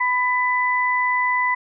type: tone pair together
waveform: sine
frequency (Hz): 998 / 1996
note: B5 / B6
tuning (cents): +18 / +18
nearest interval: octave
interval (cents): 1200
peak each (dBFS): -20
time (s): 0-1.55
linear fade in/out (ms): 10
effects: none